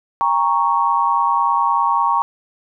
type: chord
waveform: sine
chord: G diminished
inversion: none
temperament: equal with one note detuned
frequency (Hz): 802.3 / 932.3 / 1108.7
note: G5 / Bb5 / Db6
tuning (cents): +40 / 0 / 0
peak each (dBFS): -22 / -17 / -17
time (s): 0.21-2.22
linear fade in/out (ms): 0
effects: none